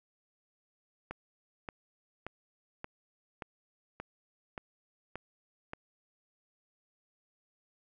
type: click train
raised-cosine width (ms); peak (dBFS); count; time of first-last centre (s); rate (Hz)
0.5; -24; 9; 1.11-5.734; 1.73
effects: none